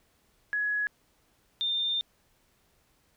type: tone pair in turn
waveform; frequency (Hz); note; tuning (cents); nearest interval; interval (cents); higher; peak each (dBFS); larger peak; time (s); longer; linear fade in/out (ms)
sine; 1681 / 3609; G#6 / A7; +20 / +43; octave + minor second; 1323; second; -26; neither; 0.53-0.87 / 1.61-2.01; second; 0
effects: pink hiss -68 dBFS RMS until 3.16 s